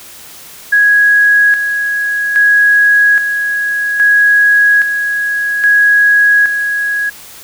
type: tone with tremolo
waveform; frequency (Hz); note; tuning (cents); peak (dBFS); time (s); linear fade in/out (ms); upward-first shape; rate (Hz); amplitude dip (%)
sine; 1661.2; G#6; 0; -5; 0.72-7.1; 10; square; 0.61; 55
effects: white hiss -34 dBFS RMS until 7.43 s